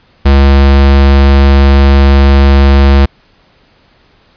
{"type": "tone", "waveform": "square", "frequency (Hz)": 69, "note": "C#2", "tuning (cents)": -7, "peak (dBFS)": -3, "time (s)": [0.25, 3.06], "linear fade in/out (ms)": 10, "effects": ["pink hiss -48 dBFS RMS until 4.36 s", "resampled to 11025 Hz"]}